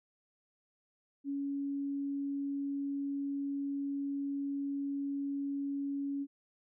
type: tone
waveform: sine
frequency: 280 Hz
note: C#4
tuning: 18 cents sharp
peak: -33 dBFS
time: 1.24-6.27 s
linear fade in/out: 50 ms
effects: none